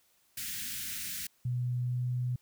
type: band-stop noise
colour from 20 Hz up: white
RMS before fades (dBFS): -38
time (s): 0.37-1.27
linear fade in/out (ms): 5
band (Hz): 270 to 1500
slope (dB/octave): 48
type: tone with pitch glide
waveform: sine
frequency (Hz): 123.47 to 124.33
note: B2 to B2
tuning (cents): 0 to +12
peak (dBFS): -29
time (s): 1.45-2.36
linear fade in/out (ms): 5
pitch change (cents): +12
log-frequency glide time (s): 1.79-2.05
effects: white hiss -69 dBFS RMS until 2.41 s